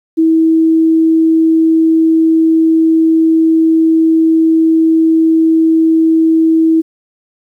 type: tone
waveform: sine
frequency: 323.1 Hz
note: E4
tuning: 35 cents flat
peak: -6 dBFS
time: 0.17-6.82 s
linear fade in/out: 20 ms
effects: 8-bit